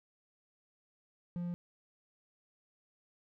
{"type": "tone", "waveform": "triangle", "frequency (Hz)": 174.61, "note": "F3", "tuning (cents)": 0, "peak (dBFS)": -33, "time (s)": [1.36, 1.54], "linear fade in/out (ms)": 0, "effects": []}